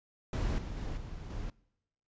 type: noise with level steps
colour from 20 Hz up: brown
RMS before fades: -31 / -39 / -37 / -43 / -39 dBFS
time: 0.33-1.5 s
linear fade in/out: 2 ms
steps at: 0.58 / 0.77 / 0.97 / 1.3 s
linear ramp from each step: 5 ms
effects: noise-tail reverb RT60 0.9 s tail -24 dB re dry + resampled to 16000 Hz